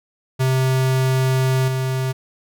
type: tone with level steps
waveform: square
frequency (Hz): 130.81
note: C3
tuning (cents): 0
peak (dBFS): -16 / -20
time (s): 0.39-2.13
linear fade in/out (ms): 20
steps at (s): 1.68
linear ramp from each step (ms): 2
effects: none